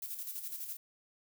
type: noise with tremolo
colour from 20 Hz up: violet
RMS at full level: -40 dBFS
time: 0.02-0.77 s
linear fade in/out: 5 ms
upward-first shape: square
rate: 12 Hz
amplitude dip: 50%
effects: none